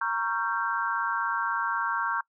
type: chord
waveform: sine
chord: G half-diminished seventh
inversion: first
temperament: equal with one note detuned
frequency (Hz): 932.3 / 1108.7 / 1368.2 / 1568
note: Bb5 / Db6 / F6 / G6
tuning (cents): 0 / 0 / -36 / 0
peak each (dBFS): -31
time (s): 0.01-2.21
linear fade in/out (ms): 5
effects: noise-tail reverb RT60 0.1 s tail -24 dB re dry